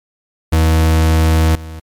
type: tone with level steps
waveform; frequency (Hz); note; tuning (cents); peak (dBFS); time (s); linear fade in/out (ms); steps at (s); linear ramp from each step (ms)
40% pulse; 80; D#2; +49; -8 / -26; 0.52-1.8; 10; 1.55; 2
effects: MP3 96 kbps